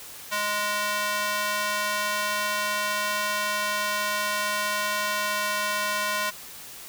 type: tone with high-pass filter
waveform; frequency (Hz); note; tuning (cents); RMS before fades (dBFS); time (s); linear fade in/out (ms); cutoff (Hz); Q
square; 207.7; G#3; 0; -27; 0.31-6.31; 20; 1100; 1.1
effects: white hiss -42 dBFS RMS until 6.88 s